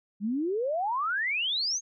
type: exponential sweep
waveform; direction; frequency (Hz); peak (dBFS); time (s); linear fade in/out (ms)
sine; up; 193.2 to 6645; -26; 0.2-1.81; 50
effects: none